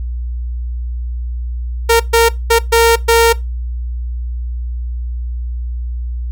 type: tone bursts at uneven times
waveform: sawtooth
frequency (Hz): 461.2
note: A#4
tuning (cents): -19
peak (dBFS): -3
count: 5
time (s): 1.89-2 / 2.13-2.29 / 2.5-2.59 / 2.72-2.96 / 3.08-3.33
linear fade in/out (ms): 10
effects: noise-tail reverb RT60 0.2 s tail -19 dB re dry + added 60 Hz sine -18 dBFS peak until 6.31 s